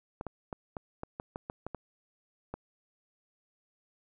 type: clicks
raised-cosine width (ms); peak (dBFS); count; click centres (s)
1; -23; 11; 0.211 / 0.267 / 0.528 / 0.768 / 1.034 / 1.199 / 1.359 / 1.499 / 1.666 / 1.747 / 2.54
effects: none